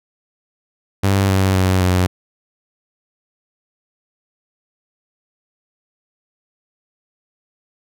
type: tone with pitch steps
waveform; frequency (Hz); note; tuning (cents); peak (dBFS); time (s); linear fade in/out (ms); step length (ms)
sawtooth; 98 / 95.71 / 93.47 / 91.28; G2 / G2 / F#2 / F#2; 0 / -41 / +18 / -23; -9; 1.03-2.07; 10; 260
effects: none